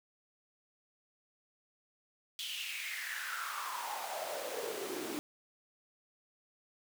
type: noise with high-pass filter sweep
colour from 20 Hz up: pink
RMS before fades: -40 dBFS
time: 2.39-5.19 s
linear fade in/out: 0 ms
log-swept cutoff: 3300 to 280 Hz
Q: 5.7
effects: none